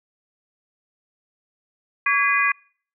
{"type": "tone cluster", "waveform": "sine", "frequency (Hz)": [1134, 1652, 2022, 2452], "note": ["C#6", "G#6", "B6", "D#7"], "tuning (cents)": [39, -10, 40, -26], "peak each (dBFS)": -22, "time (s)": [2.06, 2.52], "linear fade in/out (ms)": 5, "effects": ["noise-tail reverb RT60 0.5 s tail -26 dB re dry"]}